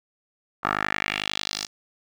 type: tone with band-pass filter sweep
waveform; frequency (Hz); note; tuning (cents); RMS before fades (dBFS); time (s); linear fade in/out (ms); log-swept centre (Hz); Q
10% pulse; 51.1; G#1; -27; -28; 0.63-1.67; 20; 1200 to 5600; 2.6
effects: none